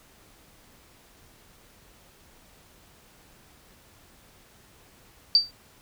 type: tone with exponential decay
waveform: sine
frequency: 4644 Hz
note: D8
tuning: 20 cents flat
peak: -11 dBFS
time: 5.35-5.51 s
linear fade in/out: 1 ms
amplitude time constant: 34 ms
effects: pink hiss -56 dBFS RMS until 5.81 s